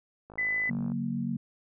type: click train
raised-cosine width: 1 ms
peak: -33 dBFS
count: 34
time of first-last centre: 0.3-0.919 s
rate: 53.3 Hz
type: tone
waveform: sine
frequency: 2003 Hz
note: B6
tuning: 24 cents sharp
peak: -26 dBFS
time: 0.38-0.7 s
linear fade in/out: 5 ms
type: chord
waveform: sine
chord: F# major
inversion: second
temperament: equal with one note detuned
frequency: 141.99 / 185 / 233.1 Hz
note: C#3 / F#3 / A#3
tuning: +42 / 0 / 0 cents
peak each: -35 / -34 / -31 dBFS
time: 0.69-1.37 s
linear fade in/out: 5 ms
effects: none